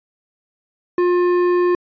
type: tone with hard clipping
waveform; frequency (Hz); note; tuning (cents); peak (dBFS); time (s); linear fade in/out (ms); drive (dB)
sine; 355; F4; +28; -15; 0.98-1.75; 2; 10
effects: resampled to 11025 Hz